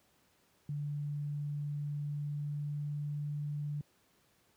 sine tone with pitch glide, 146 to 146.93 Hz, D3 to D3, -10 to +1 cents, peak -34 dBFS, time 0.69-3.81 s, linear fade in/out 2 ms, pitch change +11 cents, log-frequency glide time 1.92-3.32 s, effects pink hiss -70 dBFS RMS until 4.56 s + high-pass 80 Hz 12 dB/octave

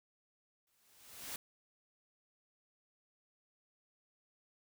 white noise with exponential growth, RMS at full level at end -41 dBFS, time 0.67-1.36 s, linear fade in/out 2 ms, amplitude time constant 150 ms, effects none

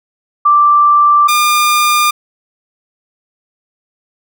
sine / sawtooth tone pair in turn, 1174.7 / 1204.9 Hz, D6 / D6, 0 / +44 cents, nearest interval unison, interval 44 cents, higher second, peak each -5 dBFS, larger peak neither, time 0.45-1.28 / 1.28-2.11 s, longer neither, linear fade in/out 10 ms, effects none

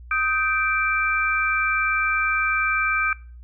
sine tone cluster, 1255 / 1557 / 2346 Hz, D#6 / G6 / D7, +15 / -12 / -2 cents, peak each -24 dBFS, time 0.11-3.13 s, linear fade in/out 2 ms, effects noise-tail reverb RT60 0.4 s tail -22 dB re dry + added 60 Hz sine -39 dBFS peak until 3.43 s

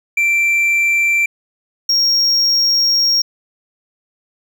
triangle tone pair in turn, 2349 / 5576 Hz, D7 / F8, 0 / -4 cents, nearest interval octave + minor third, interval 1496 cents, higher second, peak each -10 dBFS, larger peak neither, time 0.17-1.26 / 1.89-3.22 s, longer second, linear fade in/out 5 ms, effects none

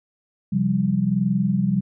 sine chord, C suspended fourth, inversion none, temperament equal with one note detuned, 132.79 / 174.61 / 196 Hz, C3 / F3 / G3, +26 / 0 / 0 cents, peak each -25 / -23 / -20 dBFS, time 0.52-1.81 s, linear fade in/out 10 ms, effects none

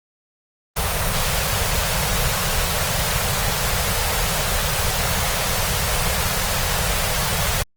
pink band-stop noise, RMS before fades -21 dBFS, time 0.76-7.63 s, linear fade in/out 10 ms, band 190 to 440 Hz, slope 48 dB/octave, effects Opus 24 kbps

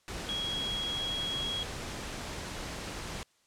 sine tone in noise, 3306 Hz, G#7, 9 cents flat, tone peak -32 dBFS, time 0.29-1.63 s, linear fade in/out 0 ms, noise pink, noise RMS -39 dBFS, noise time 0.08-3.23 s, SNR +4 dB, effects white hiss -69 dBFS RMS until 3.46 s + low-pass 8000 Hz 12 dB/octave

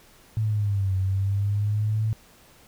sine linear two-way sweep, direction down then up, 110.6 to 94 to 110.6 Hz, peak -21 dBFS, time 0.37-2.13 s, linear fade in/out 0 ms, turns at 0.96 s, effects pink hiss -54 dBFS RMS until 2.67 s

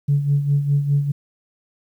sine tone with tremolo, 142.8 Hz, D3, 48 cents flat, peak -12 dBFS, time 0.08-1.12 s, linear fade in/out 10 ms, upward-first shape sine, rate 4.9 Hz, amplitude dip 65%, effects tanh soft clip ceiling -9 dBFS + 9-bit

